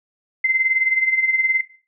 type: tone with tremolo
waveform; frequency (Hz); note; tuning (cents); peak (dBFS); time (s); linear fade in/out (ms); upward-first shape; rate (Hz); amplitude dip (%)
sine; 2072; C7; -17; -13; 0.44-1.61; 5; sine; 19; 75
effects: noise-tail reverb RT60 0.4 s tail -17 dB re dry